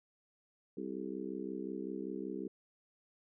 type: harmonic tone with a mistuned harmonic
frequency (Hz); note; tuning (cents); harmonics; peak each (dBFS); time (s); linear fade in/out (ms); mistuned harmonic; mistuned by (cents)
65.41; C2; 0; 3 / 4 / 5 / 6 / 7; -45 / -44 / -43 / -44 / -48; 0.77-2.48; 5; 7; -81
effects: none